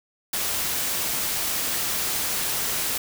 white noise, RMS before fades -26 dBFS, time 0.33-2.98 s, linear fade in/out 5 ms, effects none

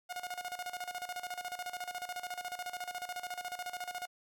sawtooth tone with tremolo, 720 Hz, F#5, 47 cents flat, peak -33 dBFS, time 0.09-4.07 s, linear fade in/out 20 ms, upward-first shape square, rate 14 Hz, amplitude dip 75%, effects none

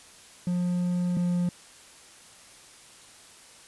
triangle tone pair in turn, 177.7 / 176.47 Hz, F3 / F3, +30 / +18 cents, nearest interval unison, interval 12 cents, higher first, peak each -22 / -21 dBFS, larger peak second, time 0.47-1.17 / 1.17-1.49 s, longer first, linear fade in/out 2 ms, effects white hiss -51 dBFS RMS until 3.67 s + resampled to 24000 Hz

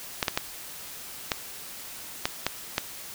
clicks, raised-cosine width 0.2 ms, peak -6 dBFS, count 7, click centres 0.228 / 0.282 / 0.375 / 1.318 / 2.255 / 2.466 / 2.781 s, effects white hiss -41 dBFS RMS until 3.14 s

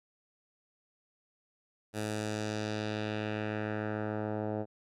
10% pulse tone with low-pass filter sweep, 106.9 Hz, A2, 49 cents flat, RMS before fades -35 dBFS, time 1.93-4.66 s, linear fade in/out 50 ms, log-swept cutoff 11000 to 720 Hz, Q 1.4, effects none

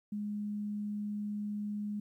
sine tone, 207.7 Hz, G#3, in tune, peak -34 dBFS, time 0.12-2 s, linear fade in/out 5 ms, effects 12-bit

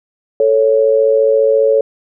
sine tone pair together, 440.9 / 555.5 Hz, A4 / C#5, +4 / +4 cents, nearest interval major third, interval 400 cents, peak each -11 dBFS, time 0.4-1.81 s, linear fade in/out 2 ms, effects none

